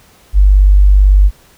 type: tone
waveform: sine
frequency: 49 Hz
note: G1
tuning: in tune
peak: -3 dBFS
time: 0.33-1.31 s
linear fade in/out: 50 ms
effects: pink hiss -46 dBFS RMS until 1.57 s